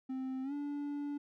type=tone with pitch glide; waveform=triangle; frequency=261.6 to 288.6 Hz; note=C4 to D4; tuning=0 to -30 cents; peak=-34 dBFS; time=0.09-1.18 s; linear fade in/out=10 ms; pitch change=+170 cents; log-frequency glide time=0.43-0.53 s; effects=none